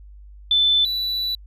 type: tone pair in turn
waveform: sine / triangle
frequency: 3520 / 3957 Hz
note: A7 / B7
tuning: 0 / +3 cents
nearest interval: major second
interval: 203 cents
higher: second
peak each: -14 / -20 dBFS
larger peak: first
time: 0.51-0.85 / 0.85-1.35 s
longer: second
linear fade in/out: 2 ms
effects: added 50 Hz sine -40 dBFS peak until 1.46 s